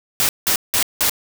white noise bursts, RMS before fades -17 dBFS, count 4, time 0.2-1.096 s, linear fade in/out 0 ms, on 89 ms, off 180 ms, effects none

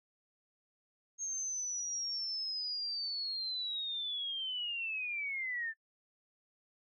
sine linear sweep, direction down, 6480 to 1760 Hz, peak -35 dBFS, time 1.18-5.74 s, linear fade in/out 50 ms, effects noise-tail reverb RT60 0.1 s tail -25 dB re dry

